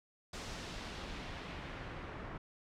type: noise with low-pass filter sweep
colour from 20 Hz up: pink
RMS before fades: -45 dBFS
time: 0.33-2.38 s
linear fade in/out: 5 ms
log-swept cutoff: 6500 to 1600 Hz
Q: 1
effects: none